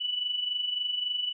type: tone with amplitude modulation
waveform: sine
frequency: 2964 Hz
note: F#7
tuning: 2 cents sharp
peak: -25 dBFS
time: 0-1.33 s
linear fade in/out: 20 ms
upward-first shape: sine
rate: 23.6 Hz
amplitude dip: 60%
effects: none

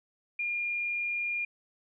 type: tone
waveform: sine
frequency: 2413 Hz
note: D7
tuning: 46 cents sharp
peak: -29 dBFS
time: 0.39-1.45 s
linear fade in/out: 5 ms
effects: none

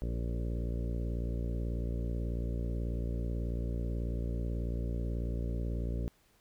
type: harmonic tone with a mistuned harmonic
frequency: 58.27 Hz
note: A#1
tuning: in tune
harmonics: 1 / 2 / 3 / 4 / 5 / 6 / 7 / 8 / 9 / 10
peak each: -33 / -39 / -43 / -45 / -47 / -49 / -50 / -51 / -52 / -53 dBFS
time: 0.02-6.08 s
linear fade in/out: 0 ms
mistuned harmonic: 7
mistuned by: +18 cents
effects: pink hiss -68 dBFS RMS until 6.4 s

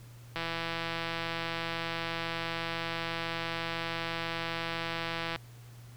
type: click train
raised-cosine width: 0.3 ms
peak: -18 dBFS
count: 831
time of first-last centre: 0.36-5.36 s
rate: 166 Hz
effects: added 119 Hz sine -48 dBFS peak until 5.96 s + pink hiss -58 dBFS RMS until 5.96 s

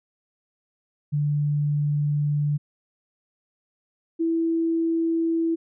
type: tone pair in turn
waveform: sine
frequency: 146.83 / 329.6 Hz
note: D3 / E4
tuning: 0 / 0 cents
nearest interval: octave + major second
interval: 1400 cents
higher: second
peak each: -20 dBFS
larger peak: neither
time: 1.12-2.58 / 4.19-5.56 s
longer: first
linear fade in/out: 20 ms
effects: none

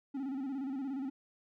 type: tone with vibrato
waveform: triangle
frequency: 269.6 Hz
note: C#4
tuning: 48 cents flat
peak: -33 dBFS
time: 0.14-1.1 s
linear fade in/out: 10 ms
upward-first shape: square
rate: 17 Hz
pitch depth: 72 cents each way
effects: none

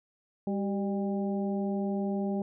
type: harmonic tone with a mistuned harmonic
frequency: 200 Hz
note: G3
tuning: 35 cents sharp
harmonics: 1 / 2 / 3 / 4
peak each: -29 / -35 / -39 / -41 dBFS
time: 0.47-2.42 s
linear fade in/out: 2 ms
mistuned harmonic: 2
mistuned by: -56 cents
effects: none

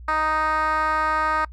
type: tone with band-pass filter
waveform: 10% pulse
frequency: 311.1 Hz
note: D#4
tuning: in tune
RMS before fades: -22 dBFS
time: 0.08-1.45 s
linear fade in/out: 5 ms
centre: 1200 Hz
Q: 2.4
effects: noise-tail reverb RT60 0.1 s tail -25 dB re dry + added 60 Hz sine -37 dBFS peak until 1.52 s

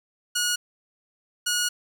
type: tone bursts at uneven times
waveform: 10% pulse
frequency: 1448 Hz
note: F#6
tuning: 38 cents flat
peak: -14 dBFS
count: 2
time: 0.35-0.56 / 1.46-1.69 s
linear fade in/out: 10 ms
effects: none

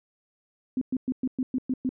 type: tone bursts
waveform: sine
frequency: 256.9 Hz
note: C4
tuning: 32 cents flat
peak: -23 dBFS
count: 8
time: 0.77-1.892 s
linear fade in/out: 2 ms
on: 44 ms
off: 110 ms
effects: none

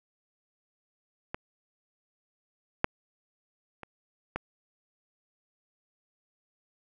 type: clicks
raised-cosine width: 0.5 ms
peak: -18 / -7 / -26 / -16 dBFS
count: 4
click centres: 1.345 / 2.844 / 3.833 / 4.36 s
effects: none

